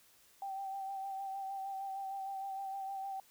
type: tone with vibrato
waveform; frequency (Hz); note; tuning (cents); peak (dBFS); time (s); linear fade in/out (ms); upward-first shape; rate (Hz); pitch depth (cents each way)
sine; 779; G5; -11; -38; 0.42-3.2; 2; sine; 6.5; 26
effects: white hiss -65 dBFS RMS until 3.3 s